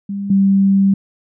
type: tone pair in turn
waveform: sine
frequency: 199.3 / 195.65 Hz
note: G3 / G3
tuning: +29 / -3 cents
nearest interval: unison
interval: 32 cents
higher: first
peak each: -20 / -9 dBFS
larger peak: second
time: 0.09-0.3 / 0.3-0.94 s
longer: second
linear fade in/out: 5 ms
effects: none